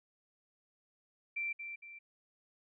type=tone with echo; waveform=sine; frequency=2349 Hz; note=D7; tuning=in tune; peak=-34 dBFS; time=1.36-1.53 s; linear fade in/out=10 ms; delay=230 ms; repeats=2; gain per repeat=-7 dB; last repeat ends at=1.99 s; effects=none